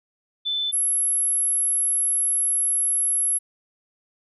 sine tone pair in turn, 3520 / 11175 Hz, A7 / F9, 0 / 0 cents, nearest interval octave + minor sixth, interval 2000 cents, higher second, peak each -22 / -19 dBFS, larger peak second, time 0.45-0.72 / 0.72-3.39 s, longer second, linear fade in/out 20 ms, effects none

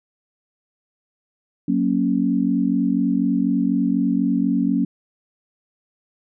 sine chord, F# major, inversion none, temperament equal, 185 / 233.1 / 277.2 Hz, F#3 / A#3 / C#4, 0 / 0 / 0 cents, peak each -22 / -21 / -20 dBFS, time 1.68-4.85 s, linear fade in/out 5 ms, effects none

